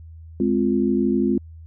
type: chord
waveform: sine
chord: F minor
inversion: first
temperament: just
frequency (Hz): 209.5 / 261.9 / 349.2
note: Ab3 / C4 / F4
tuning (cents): +15 / +2 / 0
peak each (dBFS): -21 / -21 / -22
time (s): 0.4-1.38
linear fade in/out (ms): 2
effects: added 81 Hz sine -38 dBFS peak until 1.66 s